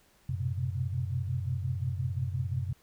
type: tone cluster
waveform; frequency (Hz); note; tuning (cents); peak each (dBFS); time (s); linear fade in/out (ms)
sine; 91.8 / 109.3 / 126.3 / 132; F#2 / A2 / B2 / C3; -13 / -11 / +39 / +16; -33 / -40 / -34 / -35; 0.29-2.73; 5
effects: pink hiss -64 dBFS RMS until 2.82 s